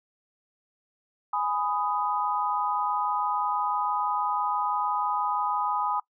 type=chord; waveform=sine; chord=G# minor; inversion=none; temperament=just; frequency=830.6 / 996.7 / 1245.9 Hz; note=G#5 / B5 / D#6; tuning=0 / +16 / +2 cents; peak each=-29 dBFS; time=1.33-6 s; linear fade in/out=5 ms; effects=noise-tail reverb RT60 0.1 s tail -22 dB re dry